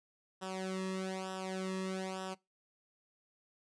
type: tone with flanger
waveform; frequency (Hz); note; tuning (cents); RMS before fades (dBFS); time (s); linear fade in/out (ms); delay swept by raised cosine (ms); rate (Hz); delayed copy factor
sawtooth; 188.6; F#3; +33; -39; 0.41-2.35; 20; 0.45 to 1.36; 1.1; -0.9
effects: noise-tail reverb RT60 0.2 s tail -22 dB re dry + resampled to 22050 Hz